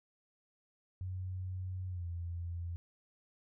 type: tone with pitch glide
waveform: sine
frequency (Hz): 92.5 to 85.81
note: F#2 to F2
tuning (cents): 0 to -30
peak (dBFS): -37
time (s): 1.01-2.76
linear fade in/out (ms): 0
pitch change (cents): -130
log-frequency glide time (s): 1.88-2.06
effects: none